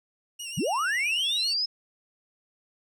20% pulse tone with vibrato, 2800 Hz, F7, 4 cents sharp, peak -29 dBFS, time 0.39-1.54 s, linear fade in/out 10 ms, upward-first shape sine, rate 7.6 Hz, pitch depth 67 cents each way
sine linear sweep, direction up, 100 to 5200 Hz, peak -24 dBFS, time 0.57-1.66 s, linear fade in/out 10 ms
effects none

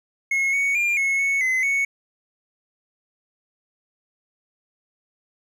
triangle tone with pitch steps, 2171 / 2228 / 2398 / 2184 / 2209 / 2043 / 2216 Hz, C#7 / C#7 / D7 / C#7 / C#7 / C7 / C#7, -37 / +8 / +36 / -26 / -7 / -42 / -1 cents, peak -17 dBFS, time 0.31-1.85 s, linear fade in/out 5 ms, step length 220 ms, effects none

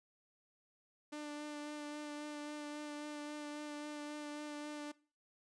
sawtooth tone with vibrato, 296.7 Hz, D4, 18 cents sharp, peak -39 dBFS, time 1.12-4.92 s, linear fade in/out 10 ms, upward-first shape sine, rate 3.7 Hz, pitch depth 15 cents each way, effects noise-tail reverb RT60 0.4 s tail -21 dB re dry + resampled to 22050 Hz

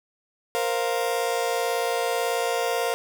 35% pulse chord, Bb suspended second, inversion none, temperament just, 466.2 / 524.4 / 699.2 Hz, Bb4 / C5 / F5, 0 / +4 / +2 cents, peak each -25 / -27 / -26 dBFS, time 0.55-2.94 s, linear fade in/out 0 ms, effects none

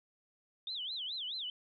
sine tone with vibrato, 3478 Hz, A7, 21 cents flat, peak -37 dBFS, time 0.67-1.5 s, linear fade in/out 2 ms, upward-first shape sine, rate 4.7 Hz, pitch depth 290 cents each way, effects none

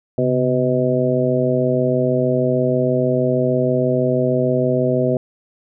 harmonic tone with a mistuned harmonic, 126.3 Hz, B2, 39 cents sharp, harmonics 1 / 2 / 3 / 4 / 5, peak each -21 / -21 / -21 / -21 / -21 dBFS, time 0.18-5.17 s, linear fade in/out 2 ms, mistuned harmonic 1, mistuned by +98 cents, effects none

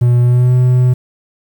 triangle tone with pitch glide, 121.6 to 125.6 Hz, B2 to B2, -26 to +30 cents, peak -5 dBFS, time 0.01-0.94 s, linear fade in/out 10 ms, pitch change +56 cents, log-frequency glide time 0.21-0.54 s, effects 7-bit

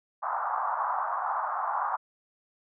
pink band-pass noise, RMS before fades -30 dBFS, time 0.22-1.97 s, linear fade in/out 20 ms, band 750 to 1300 Hz, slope 48 dB/octave, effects none

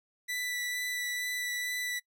sawtooth tone with vibrato, 1975.5 Hz, B6, in tune, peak -29 dBFS, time 0.28-2 s, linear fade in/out 20 ms, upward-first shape sine, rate 2.2 Hz, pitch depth 10 cents each way, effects noise-tail reverb RT60 0.1 s tail -21 dB re dry

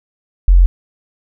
sine tone, 44.38 Hz, F1, 29 cents sharp, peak -4 dBFS, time 0.48-0.66 s, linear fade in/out 0 ms, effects none

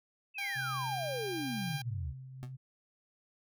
sine exponential sweep, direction down, 2704 to 67.1 Hz, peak -35 dBFS, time 0.34-2.14 s, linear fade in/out 50 ms
10% pulse tone, 799 Hz, G5, 33 cents sharp, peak -31 dBFS, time 0.38-1.82 s, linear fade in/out 5 ms
sine tone with tremolo, 130.81 Hz, C3, in tune, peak -38 dBFS, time 0.55-2.57 s, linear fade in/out 20 ms, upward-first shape triangle, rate 1 Hz, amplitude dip 60%
25% pulse tone with exponential decay, 123.4 Hz, B2, 1 cent flat, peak -36 dBFS, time 2.43-2.53 s, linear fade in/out 0 ms, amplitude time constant 21 ms
effects none

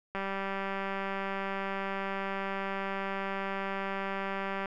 click train, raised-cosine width 0.5 ms, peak -20 dBFS, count 880, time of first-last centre 0.15-4.658 s, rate 195 Hz, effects none

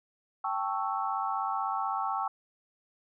sine chord, A dominant seventh, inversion third, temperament equal, 784 / 880 / 1108.7 / 1318.5 Hz, G5 / A5 / C#6 / E6, 0 / 0 / 0 / 0 cents, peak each -33 / -35 / -34 / -35 dBFS, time 0.44-2.28 s, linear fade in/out 5 ms, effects none

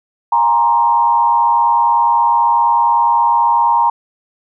sine tone with frequency modulation, 937 Hz, A#5, 9 cents sharp, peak -9 dBFS, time 0.32-3.9 s, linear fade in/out 5 ms, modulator 109 Hz, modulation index 0.81, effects none

